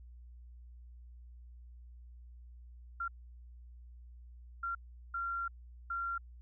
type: tone bursts at uneven times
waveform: sine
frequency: 1377 Hz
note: F6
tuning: 25 cents flat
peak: -34 dBFS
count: 4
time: 3-3.08 / 4.63-4.75 / 5.14-5.48 / 5.9-6.18 s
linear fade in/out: 5 ms
effects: added 60 Hz sine -50 dBFS peak until 6.41 s